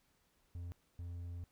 triangle tone bursts at uneven times, 86.8 Hz, F2, 10 cents flat, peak -40 dBFS, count 2, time 0.55-0.72 / 0.99-1.44 s, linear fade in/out 0 ms, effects pink hiss -75 dBFS RMS until 1.51 s

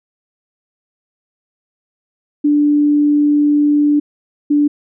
sine tone pair in turn, 293.7 / 292.6 Hz, D4 / D4, 0 / -6 cents, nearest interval unison, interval 6 cents, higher first, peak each -9 dBFS, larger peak neither, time 2.44-4 / 4.5-4.68 s, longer first, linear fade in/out 10 ms, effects none

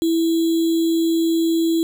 sine tone with sample-and-hold, 329.6 Hz, E4, in tune, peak -15 dBFS, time 0.02-1.83 s, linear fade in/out 0 ms, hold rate 3675 Hz, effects none

